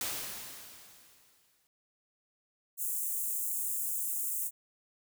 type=noise with exponential decay; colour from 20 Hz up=white; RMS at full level=-34 dBFS; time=0.01-1.67 s; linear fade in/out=1 ms; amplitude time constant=360 ms
type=high-pass noise; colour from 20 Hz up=white; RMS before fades=-34 dBFS; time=2.77-4.51 s; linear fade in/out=50 ms; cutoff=7200 Hz; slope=48 dB/octave
effects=none